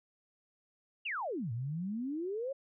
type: exponential two-way sweep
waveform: sine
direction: down then up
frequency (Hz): 3000 to 110 to 564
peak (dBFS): -34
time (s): 1.05-2.53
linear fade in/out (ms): 10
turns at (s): 1.52
effects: none